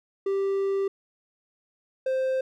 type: tone pair in turn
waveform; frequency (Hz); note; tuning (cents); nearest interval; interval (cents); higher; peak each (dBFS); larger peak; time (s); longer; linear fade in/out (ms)
triangle; 392 / 523.3; G4 / C5; 0 / 0; perfect fourth; 500; second; -21 / -21; neither; 0.26-0.88 / 2.06-2.41; first; 5
effects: none